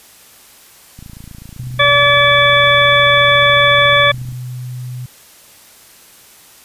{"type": "click train", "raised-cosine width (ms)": 5, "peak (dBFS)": -22, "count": 94, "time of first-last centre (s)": [0.99, 4.323], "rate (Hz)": 27.9}
{"type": "tone", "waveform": "sine", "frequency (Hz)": 125.4, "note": "B2", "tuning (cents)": 27, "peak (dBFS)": -23, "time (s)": [1.59, 5.06], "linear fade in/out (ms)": 5}
{"type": "harmonic tone", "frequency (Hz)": 575, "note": "D5", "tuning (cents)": -37, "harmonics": [1, 2, 3, 4, 6], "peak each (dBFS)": [-14, -14, -14, -14, -14], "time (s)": [1.79, 4.12], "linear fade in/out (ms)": 10}
{"effects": ["white hiss -43 dBFS RMS until 6.64 s", "resampled to 32000 Hz"]}